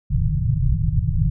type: low-pass noise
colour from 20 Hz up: white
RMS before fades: -19 dBFS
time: 0.1-1.3 s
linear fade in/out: 10 ms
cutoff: 160 Hz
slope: 96 dB/octave
effects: none